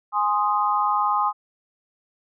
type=chord; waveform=sine; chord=Ab major; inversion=none; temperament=equal; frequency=830.6 / 1046.5 / 1244.5 Hz; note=Ab5 / C6 / Eb6; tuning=0 / 0 / 0 cents; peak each=-23 dBFS; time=0.12-1.33 s; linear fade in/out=50 ms; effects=none